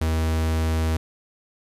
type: tone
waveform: 45% pulse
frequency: 80.1 Hz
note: E2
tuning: 49 cents flat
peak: -20 dBFS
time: 0.01-0.97 s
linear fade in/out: 5 ms
effects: resampled to 32000 Hz + 9-bit